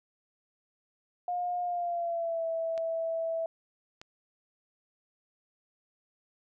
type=tone with pitch glide; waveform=sine; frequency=712 to 656.7 Hz; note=F5 to E5; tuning=+33 to -7 cents; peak=-29 dBFS; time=1.28-3.46 s; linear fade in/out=2 ms; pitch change=-140 cents; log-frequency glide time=1.62-2.46 s
type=clicks; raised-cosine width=0.2 ms; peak=-28 dBFS; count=2; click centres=2.778 / 4.015 s
effects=none